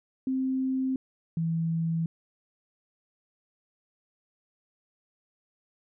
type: tone pair in turn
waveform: sine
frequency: 262.1 / 164.35 Hz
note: C4 / E3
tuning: +3 / -5 cents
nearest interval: minor sixth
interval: 808 cents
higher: first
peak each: -25 dBFS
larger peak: neither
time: 0.27-0.96 / 1.37-2.06 s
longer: neither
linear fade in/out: 2 ms
effects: none